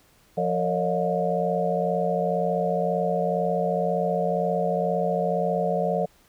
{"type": "tone cluster", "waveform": "sine", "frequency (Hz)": [175, 454.3, 557, 619, 714], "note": ["F3", "A#4", "C#5", "D#5", "F5"], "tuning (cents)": [4, -45, 8, -9, 38], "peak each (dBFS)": -28, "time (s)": [0.37, 6.06], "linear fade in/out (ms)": 10, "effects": ["pink hiss -59 dBFS RMS until 6.28 s"]}